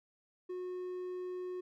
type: tone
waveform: triangle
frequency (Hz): 363.9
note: F#4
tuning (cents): -29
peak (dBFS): -36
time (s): 0.49-1.61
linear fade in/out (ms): 10
effects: none